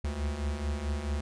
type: beating tone pair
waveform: square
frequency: 69.3 / 73.9 Hz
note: C#2 / D2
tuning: 0 / +11 cents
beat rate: 4.6 Hz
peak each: -37 / -32 dBFS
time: 0.04-1.21 s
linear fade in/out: 5 ms
effects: resampled to 22050 Hz